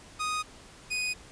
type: tone pair in turn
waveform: sawtooth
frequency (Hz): 1244.5 / 2489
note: D#6 / D#7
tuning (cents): 0 / 0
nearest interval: octave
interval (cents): 1200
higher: second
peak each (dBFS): -25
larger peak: neither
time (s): 0.19-0.43 / 0.9-1.14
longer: neither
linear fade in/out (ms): 20
effects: pink hiss -51 dBFS RMS until 1.31 s + resampled to 22050 Hz